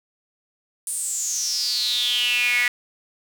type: tone with high-pass filter sweep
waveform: sawtooth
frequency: 243.7 Hz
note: B3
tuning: 23 cents flat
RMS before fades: -23 dBFS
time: 0.87-2.68 s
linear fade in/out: 2 ms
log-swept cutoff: 9400 to 2000 Hz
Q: 9.4
effects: none